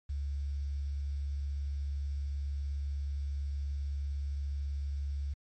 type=tone with quantisation; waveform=sine; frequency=70.5 Hz; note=C#2; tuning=30 cents sharp; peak=-32 dBFS; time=0.09-5.34 s; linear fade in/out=10 ms; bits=10; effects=MP3 32 kbps